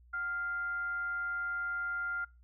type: tone with frequency modulation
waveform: sine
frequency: 1400 Hz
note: F6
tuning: 4 cents sharp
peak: -33 dBFS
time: 0.13-2.25 s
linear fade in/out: 10 ms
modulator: 650 Hz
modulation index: 0.2
effects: noise-tail reverb RT60 0.3 s tail -26 dB re dry + added 60 Hz sine -57 dBFS peak until 2.43 s